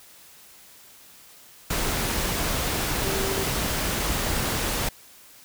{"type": "tone in noise", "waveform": "sine", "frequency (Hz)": 387.9, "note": "G4", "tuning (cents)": -18, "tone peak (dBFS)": -29, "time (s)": [3.05, 3.44], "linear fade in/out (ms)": 5, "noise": "pink", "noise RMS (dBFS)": -26, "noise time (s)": [1.7, 4.89], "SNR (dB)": -6, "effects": ["white hiss -50 dBFS RMS until 5.44 s"]}